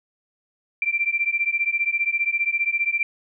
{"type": "beating tone pair", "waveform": "sine", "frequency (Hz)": [2349, 2364], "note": ["D7", "D7"], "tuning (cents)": [0, 11], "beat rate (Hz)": 15, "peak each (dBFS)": -23, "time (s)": [0.82, 3.03], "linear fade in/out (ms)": 2, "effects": []}